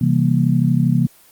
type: chord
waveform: sine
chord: C dominant seventh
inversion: none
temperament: just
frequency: 130.81 / 163.52 / 196.22 / 235.5 Hz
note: C3 / E3 / G3 / Bb3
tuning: 0 / -14 / +2 / +18 cents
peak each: -17 / -17 / -22 / -19 dBFS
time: 0.01-1.07 s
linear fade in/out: 5 ms
effects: white hiss -49 dBFS RMS until 1.31 s + Opus 24 kbps